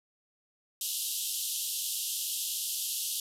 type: band-pass noise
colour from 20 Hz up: white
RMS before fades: -34 dBFS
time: 0.81-3.2 s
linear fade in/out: 2 ms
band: 2800 to 14000 Hz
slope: 96 dB/octave
effects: none